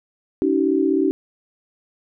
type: tone cluster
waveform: sine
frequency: 282.6 / 318.8 / 382.3 Hz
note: C#4 / D#4 / G4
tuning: +34 / +42 / -43 cents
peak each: -20 dBFS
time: 0.42-1.11 s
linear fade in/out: 0 ms
effects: none